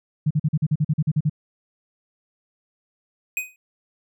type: tone bursts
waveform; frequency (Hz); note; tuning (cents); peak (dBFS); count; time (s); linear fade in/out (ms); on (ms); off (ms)
sine; 151.8; D#3; -42; -16; 12; 0.26-1.297; 10; 47; 43
type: tone with exponential decay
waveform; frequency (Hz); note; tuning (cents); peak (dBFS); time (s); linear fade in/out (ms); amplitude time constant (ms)
square; 2500; D#7; +8; -20; 3.37-3.56; 1; 40
effects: none